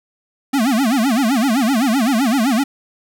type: tone with vibrato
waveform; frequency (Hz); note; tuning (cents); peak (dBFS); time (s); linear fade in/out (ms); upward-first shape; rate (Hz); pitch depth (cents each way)
square; 246.9; B3; 0; -14; 0.53-2.64; 10; sine; 7.8; 250
effects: none